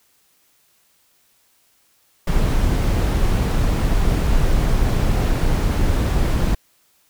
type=noise; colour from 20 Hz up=brown; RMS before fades=-17 dBFS; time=2.27-6.55 s; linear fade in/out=5 ms; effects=white hiss -60 dBFS RMS until 7.09 s